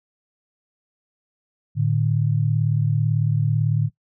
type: tone pair together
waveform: sine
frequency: 111.24 / 149.3 Hz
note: A2 / D3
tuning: +19 / +29 cents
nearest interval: perfect fourth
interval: 510 cents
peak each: -20 dBFS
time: 1.75-3.9 s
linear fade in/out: 50 ms
effects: noise-tail reverb RT60 0.1 s tail -19 dB re dry